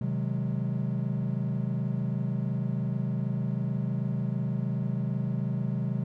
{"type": "chord", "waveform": "triangle", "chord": "Ab dominant seventh", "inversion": "first", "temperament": "equal with one note detuned", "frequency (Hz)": [129.16, 155.56, 185, 207.7], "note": ["C3", "Eb3", "Gb3", "Ab3"], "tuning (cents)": [-22, 0, 0, 0], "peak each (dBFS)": [-28, -32, -31, -33], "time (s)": [0.01, 6.04], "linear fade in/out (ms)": 5, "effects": []}